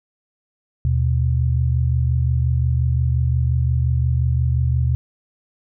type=tone pair together; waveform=sine; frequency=77.78 / 123.47 Hz; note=D#2 / B2; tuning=0 / 0 cents; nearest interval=minor sixth; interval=800 cents; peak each=-18 dBFS; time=0.85-4.95 s; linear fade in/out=0 ms; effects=none